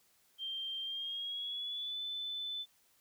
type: tone with pitch glide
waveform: sine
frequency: 3165 to 3512 Hz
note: G7 to A7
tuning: +16 to -4 cents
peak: -37 dBFS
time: 0.38-2.66 s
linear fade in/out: 50 ms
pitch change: +180 cents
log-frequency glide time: 0.82-2.01 s
effects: white hiss -70 dBFS RMS until 3 s